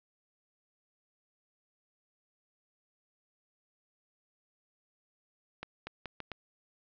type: accelerating click train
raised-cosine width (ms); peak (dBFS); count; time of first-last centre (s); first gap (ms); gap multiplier
0.3; -23; 5; 5.63-6.317; 240; 0.78
effects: low-pass 5000 Hz 12 dB/octave